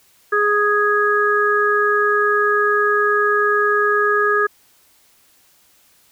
harmonic tone, 415.3 Hz, G#4, in tune, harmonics 1 / 3 / 4, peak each -18 / -18 / -18 dBFS, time 0.32-4.47 s, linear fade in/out 10 ms, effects white hiss -55 dBFS RMS until 6.11 s

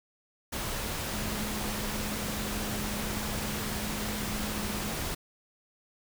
sine tone in noise, 210.3 Hz, G#3, 22 cents sharp, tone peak -37 dBFS, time 1.13-4.92 s, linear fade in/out 10 ms, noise pink, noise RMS -34 dBFS, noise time 0.52-5.15 s, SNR -6 dB, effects none

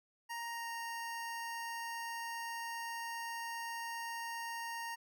25% pulse tone with pitch glide, 934 to 927.5 Hz, A#5 to A#5, +3 to -9 cents, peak -36 dBFS, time 0.29-4.96 s, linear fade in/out 20 ms, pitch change -12 cents, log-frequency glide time 0.49-0.7 s, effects none

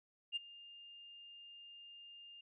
sine tone with ADSR envelope, 2810 Hz, F7, 10 cents sharp, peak -33 dBFS, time 0.32-2.41 s, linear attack 41 ms, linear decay 18 ms, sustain -20 dB, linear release 5 ms, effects tanh soft clip ceiling -29 dBFS

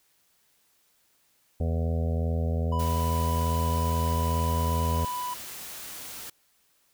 harmonic tone, 82.41 Hz, E2, in tune, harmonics 1 / 2 / 3 / 5 / 6 / 7 / 8 / 9, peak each -25 / -33 / -36 / -40 / -38 / -40 / -44 / -46 dBFS, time 1.6-5.05 s, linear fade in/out 5 ms
triangle tone, 990 Hz, B5, 4 cents sharp, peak -28 dBFS, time 2.72-5.34 s, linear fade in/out 5 ms
white noise, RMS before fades -40 dBFS, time 2.79-6.3 s, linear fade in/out 5 ms
effects white hiss -67 dBFS RMS until 6.93 s

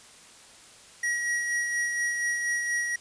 square tone with tremolo, 1909 Hz, A#6, 41 cents sharp, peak -25 dBFS, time 1.03-2.96 s, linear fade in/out 5 ms, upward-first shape sine, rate 4.2 Hz, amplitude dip 35%, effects white hiss -51 dBFS RMS until 3 s + resampled to 22050 Hz

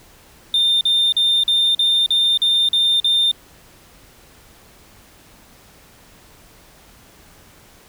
triangle tone bursts, 3611 Hz, A7, 44 cents sharp, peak -11 dBFS, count 9, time 0.54-3.314 s, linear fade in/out 2 ms, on 270 ms, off 43 ms, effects tanh soft clip ceiling -7 dBFS + pink hiss -48 dBFS RMS until 7.88 s

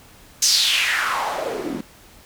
white noise with band-pass filter sweep, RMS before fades -21 dBFS, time 0.42-1.81 s, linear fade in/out 5 ms, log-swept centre 6200 to 230 Hz, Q 3.9, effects pink hiss -48 dBFS RMS until 2.25 s

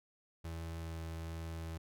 35% pulse tone with pitch glide, 82.41 to 81.89 Hz, E2 to E2, 0 to -11 cents, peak -39 dBFS, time 0.44-1.78 s, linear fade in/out 10 ms, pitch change -11 cents, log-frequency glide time 0.73-1 s, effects none

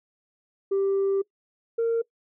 sine tone pair in turn, 392 / 460.4 Hz, G4 / A#4, 0 / -22 cents, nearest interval minor third, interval 278 cents, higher second, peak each -19 dBFS, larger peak neither, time 0.71-1.22 / 1.78-2.02 s, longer first, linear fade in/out 10 ms, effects noise-tail reverb RT60 0.1 s tail -22 dB re dry + tanh soft clip ceiling -19 dBFS

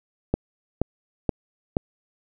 click train, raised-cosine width 2 ms, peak -7 dBFS, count 4, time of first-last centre 0.34-1.769 s, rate 2.1 Hz, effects none

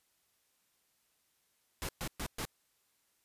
pink noise bursts, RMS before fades -38 dBFS, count 4, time 1.82-2.452 s, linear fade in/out 0 ms, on 68 ms, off 120 ms, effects white hiss -75 dBFS RMS until 3.24 s + resampled to 32000 Hz

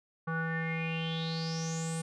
square tone with low-pass filter sweep, 163.1 Hz, E3, 18 cents flat, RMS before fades -34 dBFS, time 0.27-2.02 s, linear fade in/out 10 ms, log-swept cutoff 1300 to 9100 Hz, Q 9.3, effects none

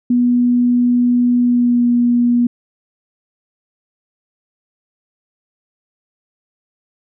sine tone with pitch glide, 244 to 240.8 Hz, B3 to B3, -21 to -44 cents, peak -10 dBFS, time 0.1-2.47 s, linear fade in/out 5 ms, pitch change -23 cents, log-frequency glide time 1.41-1.86 s, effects none

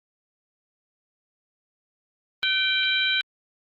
harmonic tone with a mistuned harmonic, 784 Hz, G5, in tune, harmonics 2 / 3 / 4 / 5, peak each -26 / -26 / -26 / -26 dBFS, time 2.43-3.21 s, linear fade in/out 0 ms, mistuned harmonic 2, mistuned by -49 cents, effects Opus 24 kbps

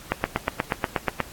click train, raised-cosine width 0.5 ms, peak -5 dBFS, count 10, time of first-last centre 0.12-1.203 s, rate 8.31 Hz, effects pink hiss -44 dBFS RMS until 1.32 s + AAC 64 kbps

